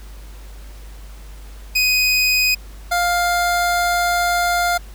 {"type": "tone pair in turn", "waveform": "25% pulse", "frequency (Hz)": [2500, 701.5], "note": ["D#7", "F5"], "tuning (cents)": [8, 8], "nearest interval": "octave + minor seventh", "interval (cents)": 2200, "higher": "first", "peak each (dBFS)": [-10, -12], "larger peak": "first", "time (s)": [[1.75, 2.55], [2.91, 4.78]], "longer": "second", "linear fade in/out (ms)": 10, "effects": ["added 50 Hz sine -34 dBFS peak until 4.94 s", "pink hiss -46 dBFS RMS until 4.94 s"]}